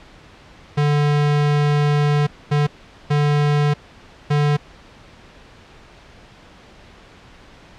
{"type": "tone bursts at uneven times", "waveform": "square", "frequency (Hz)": 146.83, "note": "D3", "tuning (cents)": 0, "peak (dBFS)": -15, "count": 4, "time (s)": [[0.77, 2.27], [2.51, 2.67], [3.1, 3.74], [4.3, 4.57]], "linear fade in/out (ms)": 10, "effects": ["pink hiss -45 dBFS RMS until 7.78 s", "low-pass 4000 Hz 12 dB/octave"]}